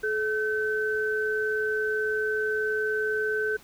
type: tone pair together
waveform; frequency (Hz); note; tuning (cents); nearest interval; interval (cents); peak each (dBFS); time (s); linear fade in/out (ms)
sine; 429.6 / 1530.9; A4 / G6; -41 / -41; octave + minor seventh; 2200; -27; 0.03-3.57; 10
effects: pink hiss -53 dBFS RMS until 3.63 s